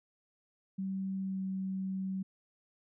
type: tone with pitch glide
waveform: sine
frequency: 191.9 to 190.35 Hz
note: G3 to F#3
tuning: -37 to +49 cents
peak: -33 dBFS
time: 0.78-2.23 s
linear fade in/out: 10 ms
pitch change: -14 cents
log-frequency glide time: 1.2-1.41 s
effects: none